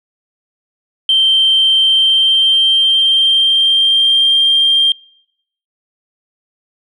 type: tone with pitch glide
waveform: sine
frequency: 3132 to 3187 Hz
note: G7 to G7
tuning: -2 to +28 cents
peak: -7 dBFS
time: 1.09-4.92 s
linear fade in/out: 2 ms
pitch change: +30 cents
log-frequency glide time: 1.85-4.39 s
effects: noise-tail reverb RT60 0.8 s tail -26 dB re dry + tanh soft clip ceiling -3 dBFS